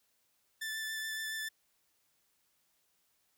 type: tone with vibrato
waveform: sawtooth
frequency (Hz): 1760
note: A6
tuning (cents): 0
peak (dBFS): -33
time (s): 0.61-1.49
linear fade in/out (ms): 10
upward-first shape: sine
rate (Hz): 7.1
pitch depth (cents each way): 14
effects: white hiss -75 dBFS RMS until 3.37 s